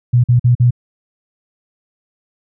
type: tone bursts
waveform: sine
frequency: 122 Hz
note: B2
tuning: 21 cents flat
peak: -7 dBFS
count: 4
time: 0.13-0.708 s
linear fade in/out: 10 ms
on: 110 ms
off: 46 ms
effects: none